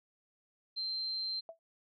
sine tone, 4134 Hz, C8, 22 cents flat, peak -34 dBFS, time 0.76-1.41 s, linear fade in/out 20 ms
sine tone with exponential decay, 659.3 Hz, E5, in tune, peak -39 dBFS, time 1.49-1.59 s, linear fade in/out 1 ms, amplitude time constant 20 ms
effects none

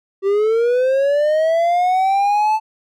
triangle linear sweep, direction up, 384.8 to 880 Hz, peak -11 dBFS, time 0.22-2.6 s, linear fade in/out 50 ms, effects none

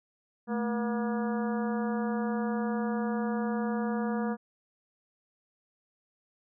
harmonic tone with a mistuned harmonic, 239.3 Hz, A#3, 46 cents sharp, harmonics 1 / 2 / 3 / 4 / 5 / 6 / 7, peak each -29 / -35 / -39 / -41 / -43 / -45 / -46 dBFS, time 0.47-4.37 s, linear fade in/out 50 ms, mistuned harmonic 1, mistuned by -150 cents, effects none

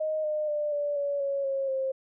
sine tone with pitch steps, 622.3 / 608.4 / 594.9 / 581.6 / 568.7 / 556 / 543.6 / 531.5 Hz, D#5 / D#5 / D5 / D5 / C#5 / C#5 / C#5 / C5, 0 / -39 / +22 / -17 / +44 / +5 / -34 / +27 cents, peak -26 dBFS, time 0-1.92 s, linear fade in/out 10 ms, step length 240 ms, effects none

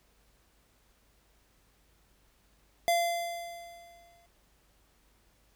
square tone with exponential decay, 687 Hz, F5, 29 cents flat, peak -23 dBFS, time 2.88-4.26 s, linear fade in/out 0 ms, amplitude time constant 300 ms, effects added 50 Hz sine -68 dBFS peak until 5.55 s + pink hiss -68 dBFS RMS until 5.55 s

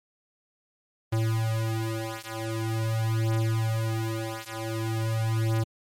square beating tone pair, 111.7 / 112.15 Hz, A2 / A2, +27 / +34 cents, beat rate 0.45 Hz, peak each -29 dBFS, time 1.12-5.64 s, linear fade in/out 10 ms, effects MP3 64 kbps

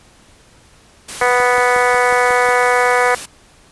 white noise, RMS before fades -28 dBFS, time 1.08-3.26 s, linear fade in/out 10 ms
harmonic tone, 246.9 Hz, B3, in tune, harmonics 2 / 3 / 4 / 5 / 6 / 7 / 8 / 9, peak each -16 / -18 / -19 / -20 / -21 / -21 / -22 / -23 dBFS, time 1.21-3.15 s, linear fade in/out 5 ms
click train, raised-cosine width 2 ms, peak -19 dBFS, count 8, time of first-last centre 1.22-2.488 s, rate 5.52 Hz
effects pink hiss -48 dBFS RMS until 3.71 s + resampled to 24000 Hz

